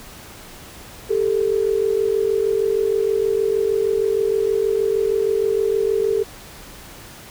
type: tone pair together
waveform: sine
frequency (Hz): 397.4 / 443.8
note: G4 / A4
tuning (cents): +24 / +15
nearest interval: major second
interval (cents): 191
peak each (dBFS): -19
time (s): 1.09-6.24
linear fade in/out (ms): 20
effects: pink hiss -40 dBFS RMS until 7.3 s